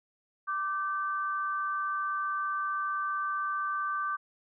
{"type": "tone pair together", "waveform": "sine", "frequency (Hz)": [1174.7, 1539.3], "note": ["D6", "G6"], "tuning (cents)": [0, -32], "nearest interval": "perfect fourth", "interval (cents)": 468, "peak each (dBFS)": [-30, -35], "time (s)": [0.47, 4.17], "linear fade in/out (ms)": 20, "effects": []}